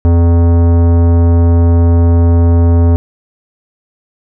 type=tone with tanh clipping; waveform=sine; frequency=84.9 Hz; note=F2; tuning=48 cents flat; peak=-7 dBFS; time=0.05-2.96 s; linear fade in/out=0 ms; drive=17 dB; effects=none